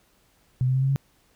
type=tone with pitch steps; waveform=sine; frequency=127.2 / 129.65 / 132.14 / 134.69 / 137.28 Hz; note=C3 / C3 / C3 / C#3 / C#3; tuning=-48 / -15 / +17 / -49 / -16 cents; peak=-19 dBFS; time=0.61-0.96 s; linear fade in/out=0 ms; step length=70 ms; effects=pink hiss -63 dBFS RMS until 1.35 s